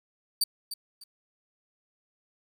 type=tone with echo; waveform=sawtooth; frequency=4612 Hz; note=D8; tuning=32 cents flat; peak=-19 dBFS; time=0.41-0.44 s; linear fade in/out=5 ms; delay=300 ms; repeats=2; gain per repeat=-12 dB; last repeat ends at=1.04 s; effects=10-bit